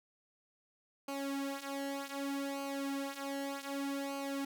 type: tone with flanger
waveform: sawtooth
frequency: 277.2 Hz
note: C#4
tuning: in tune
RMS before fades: -39 dBFS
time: 1.08-4.45 s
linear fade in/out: 5 ms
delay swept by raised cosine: 0.55 to 4.45 ms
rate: 0.65 Hz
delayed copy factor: -0.8
effects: none